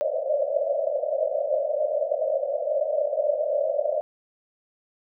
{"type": "band-pass noise", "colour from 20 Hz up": "pink", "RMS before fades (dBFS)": -25, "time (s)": [0.01, 4.01], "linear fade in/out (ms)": 0, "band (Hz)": [550, 630], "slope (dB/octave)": 96, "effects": []}